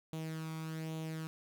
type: tone with flanger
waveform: sawtooth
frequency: 159.5 Hz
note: D#3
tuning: 43 cents sharp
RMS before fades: -41 dBFS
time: 0.13-1.27 s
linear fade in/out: 0 ms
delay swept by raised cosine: 0.29 to 0.88 ms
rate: 1.2 Hz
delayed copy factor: +0.55
effects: none